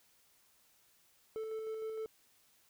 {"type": "tone with tremolo", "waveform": "triangle", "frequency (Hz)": 440, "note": "A4", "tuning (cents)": 0, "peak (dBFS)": -35, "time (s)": [1.36, 2.06], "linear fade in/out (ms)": 0, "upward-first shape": "square", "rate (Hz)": 6.5, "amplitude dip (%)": 25, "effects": ["white hiss -69 dBFS RMS until 2.69 s"]}